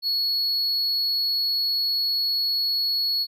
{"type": "tone", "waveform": "triangle", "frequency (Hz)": 4365, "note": "C#8", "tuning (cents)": -28, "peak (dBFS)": -20, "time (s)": [0.02, 3.27], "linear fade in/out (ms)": 50, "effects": []}